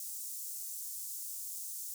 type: high-pass noise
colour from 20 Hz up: pink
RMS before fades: -42 dBFS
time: 0-1.94 s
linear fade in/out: 2 ms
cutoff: 7000 Hz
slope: 24 dB/octave
effects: none